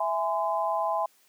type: chord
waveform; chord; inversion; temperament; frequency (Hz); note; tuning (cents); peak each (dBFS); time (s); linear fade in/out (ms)
sine; E augmented; none; equal with one note detuned; 659.3 / 830.6 / 1024.4; E5 / G#5 / B#5; 0 / 0 / -37; -29; 0-1.06; 5
effects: white hiss -63 dBFS RMS until 1.28 s + high-pass 200 Hz 12 dB/octave